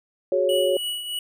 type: chord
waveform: sine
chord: F# suspended second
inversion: none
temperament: equal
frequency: 370 / 415.3 / 554.4 Hz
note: F#4 / G#4 / C#5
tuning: 0 / 0 / 0 cents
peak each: -24 / -26 / -20 dBFS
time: 0.32-0.77 s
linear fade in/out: 2 ms
type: tone with tremolo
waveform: square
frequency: 2934 Hz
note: F#7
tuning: 15 cents flat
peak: -25 dBFS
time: 0.49-1.19 s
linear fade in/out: 2 ms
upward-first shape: triangle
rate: 3.2 Hz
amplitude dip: 60%
effects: none